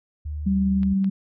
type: tone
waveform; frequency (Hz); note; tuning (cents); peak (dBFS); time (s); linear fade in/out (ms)
sine; 75; D2; +37; -27; 0.25-0.94; 10
type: tone with tremolo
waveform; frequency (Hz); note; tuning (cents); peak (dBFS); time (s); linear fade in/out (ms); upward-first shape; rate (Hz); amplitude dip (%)
sine; 193.5; G3; -22; -17; 0.46-1.1; 10; triangle; 20; 25
type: clicks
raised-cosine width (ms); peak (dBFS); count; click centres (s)
0.3; -27; 2; 0.832 / 1.044
effects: none